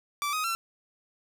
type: tone with pitch steps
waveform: sawtooth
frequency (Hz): 1163 / 1253.7 / 1351.5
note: D6 / D#6 / E6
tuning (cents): -17 / +13 / +43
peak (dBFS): -24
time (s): 0.22-0.55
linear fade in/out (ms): 0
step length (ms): 110
effects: none